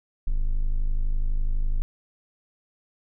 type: tone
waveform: triangle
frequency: 26 Hz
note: G#0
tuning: 3 cents sharp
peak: -18 dBFS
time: 0.27-1.82 s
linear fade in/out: 0 ms
effects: none